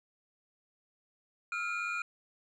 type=tone cluster; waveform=triangle; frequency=1307 / 1404 / 2427 Hz; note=E6 / F6 / D#7; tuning=-15 / +9 / -44 cents; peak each=-39 / -35 / -34 dBFS; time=1.52-2.02 s; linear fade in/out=2 ms; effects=resampled to 24000 Hz